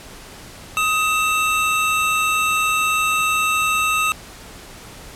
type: tone pair together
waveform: square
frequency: 1258.2 / 2666 Hz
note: D#6 / E7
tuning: +19 / +19 cents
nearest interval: octave + minor second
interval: 1300 cents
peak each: -20 dBFS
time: 0.77-4.12 s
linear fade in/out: 0 ms
effects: pink hiss -39 dBFS RMS until 5.15 s + low-pass 12000 Hz 12 dB/octave